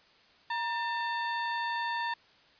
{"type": "harmonic tone with a mistuned harmonic", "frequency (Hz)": 896, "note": "A5", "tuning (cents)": 31, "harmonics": [1, 2, 3, 4, 5], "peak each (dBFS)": [-32, -35, -45, -43, -46], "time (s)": [0.5, 2.14], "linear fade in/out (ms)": 5, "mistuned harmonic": 1, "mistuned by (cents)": 85, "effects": ["white hiss -61 dBFS RMS until 2.59 s", "resampled to 11025 Hz"]}